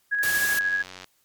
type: tone with tremolo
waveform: sine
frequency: 1661.2 Hz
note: G#6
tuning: in tune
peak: -20 dBFS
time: 0.11-0.83 s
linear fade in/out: 20 ms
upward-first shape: square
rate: 13 Hz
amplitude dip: 30%
type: noise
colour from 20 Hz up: white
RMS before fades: -29 dBFS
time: 0.23-0.59 s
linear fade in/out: 2 ms
type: click train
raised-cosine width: 0.2 ms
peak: -22 dBFS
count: 41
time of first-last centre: 0.61-1.043 s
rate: 92.3 Hz
effects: white hiss -66 dBFS RMS until 1.24 s + MP3 96 kbps